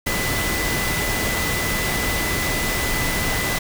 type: tone in noise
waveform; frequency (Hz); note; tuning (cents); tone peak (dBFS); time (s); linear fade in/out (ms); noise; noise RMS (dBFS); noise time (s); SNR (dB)
sine; 2000; B6; +21; -26; 0.06-3.59; 10; pink; -23; 0.06-3.59; -6
effects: none